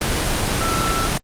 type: tone in noise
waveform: sine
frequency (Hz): 1332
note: E6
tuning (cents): +18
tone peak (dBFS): -21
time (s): 0.61-1.07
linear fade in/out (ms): 5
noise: pink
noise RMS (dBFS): -20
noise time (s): 0.01-1.18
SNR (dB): -4
effects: low-pass 11000 Hz 12 dB/octave + Opus 24 kbps